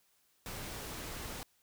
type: noise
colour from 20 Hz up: pink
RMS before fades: -43 dBFS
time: 0.46-1.43 s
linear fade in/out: 0 ms
effects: white hiss -72 dBFS RMS until 1.62 s